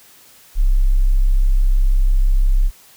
sine tone, 33 Hz, C1, 16 cents sharp, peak -10 dBFS, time 0.55-2.71 s, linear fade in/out 50 ms, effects white hiss -47 dBFS RMS until 2.96 s

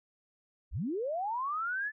sine linear sweep, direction up, 31.47 to 1760 Hz, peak -31 dBFS, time 0.71-1.92 s, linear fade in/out 50 ms, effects none

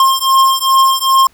square beating tone pair, 1064 / 1066.5 Hz, C6 / C6, +29 / +33 cents, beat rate 2.5 Hz, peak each -12 dBFS, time 0-1.27 s, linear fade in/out 2 ms, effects pink hiss -51 dBFS RMS until 1.33 s

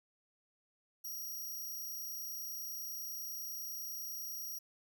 5% pulse tone, 5710 Hz, F8, 37 cents sharp, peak -35 dBFS, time 1.04-4.59 s, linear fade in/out 10 ms, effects none

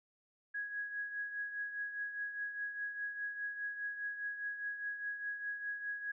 sine tone with tremolo, 1661.2 Hz, G#6, in tune, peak -35 dBFS, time 0.54-6.12 s, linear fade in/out 10 ms, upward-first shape triangle, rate 4.9 Hz, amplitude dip 65%, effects none

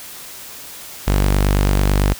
sawtooth tone, 49.04 Hz, G1, 1 cent sharp, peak -9 dBFS, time 1.07-2.14 s, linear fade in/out 10 ms, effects white hiss -35 dBFS RMS until 2.19 s

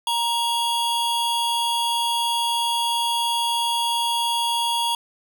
square tone pair together, 939 / 3346 Hz, A#5 / G#7, +12 / +12 cents, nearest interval octave + minor seventh, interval 2200 cents, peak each -23 / -25 dBFS, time 0.07-4.95 s, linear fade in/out 2 ms, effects none

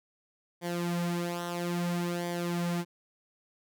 sawtooth tone with flanger, 173.7 Hz, F3, 9 cents flat, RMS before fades -32 dBFS, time 0.61-2.85 s, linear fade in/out 50 ms, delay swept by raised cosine 0.74 to 5.34 ms, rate 0.6 Hz, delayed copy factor -0.7, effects none

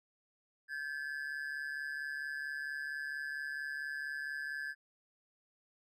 triangle ring-modulated tone, 1643 Hz, G#6, 19 cents flat, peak -33 dBFS, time 0.68-4.75 s, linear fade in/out 50 ms, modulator 72.2 Hz, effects none

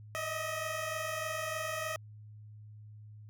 15% pulse tone pair together, 614.7 / 638 Hz, D#5 / D#5, -21 / +43 cents, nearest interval minor second, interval 64 cents, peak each -33 / -30 dBFS, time 0.15-1.96 s, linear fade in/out 0 ms, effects added 106 Hz sine -48 dBFS peak until 3.29 s

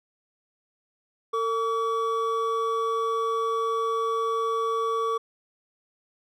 triangle tone pair together, 452.7 / 1140.7 Hz, A4 / C#6, +49 / +49 cents, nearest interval octave + major third, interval 1600 cents, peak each -25 / -24 dBFS, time 1.33-5.18 s, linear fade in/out 10 ms, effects none

